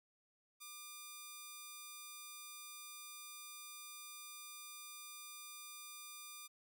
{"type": "tone", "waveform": "5% pulse", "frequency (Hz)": 1200, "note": "D6", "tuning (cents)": 37, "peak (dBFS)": -38, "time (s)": [0.6, 6.48], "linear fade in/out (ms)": 20, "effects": []}